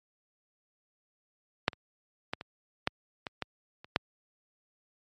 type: clicks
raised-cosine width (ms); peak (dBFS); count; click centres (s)
0.3; -6 / -30 / -15 / -24 / -9 / -19 / -16 / -30 / -7; 9; 1.681 / 1.732 / 2.335 / 2.411 / 2.874 / 3.268 / 3.423 / 3.845 / 3.961
effects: high-pass 80 Hz 12 dB/octave + MP3 48 kbps